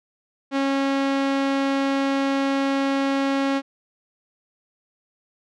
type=tone with low-pass filter; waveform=sawtooth; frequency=273.9 Hz; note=C#4; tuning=21 cents flat; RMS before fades=-22 dBFS; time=0.51-3.62 s; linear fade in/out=50 ms; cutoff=4100 Hz; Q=0.69; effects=none